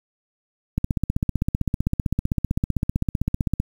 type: click train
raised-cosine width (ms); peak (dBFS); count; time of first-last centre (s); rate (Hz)
5; -8; 45; 0.78-3.601; 15.6
effects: 7-bit